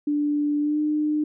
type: tone with pitch glide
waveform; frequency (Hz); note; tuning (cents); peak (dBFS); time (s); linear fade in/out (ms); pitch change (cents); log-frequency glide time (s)
sine; 293.7 to 302; D4 to D4; 0 to +48; -20; 0.07-1.24; 5; +48; 0.6-0.79
effects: none